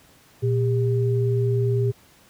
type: tone pair together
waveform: sine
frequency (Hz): 118.92 / 400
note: A#2 / G4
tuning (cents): +35 / +35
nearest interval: octave + major sixth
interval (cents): 2100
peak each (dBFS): -19 / -24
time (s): 0.42-1.92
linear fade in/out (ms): 20
effects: pink hiss -54 dBFS RMS until 2.29 s + high-pass 60 Hz 12 dB/octave